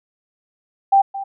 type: tone with echo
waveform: sine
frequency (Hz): 787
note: G5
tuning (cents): +7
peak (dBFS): -9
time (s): 0.92-1.02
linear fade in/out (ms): 10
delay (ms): 220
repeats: 1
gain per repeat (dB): -15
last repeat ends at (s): 1.24
effects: none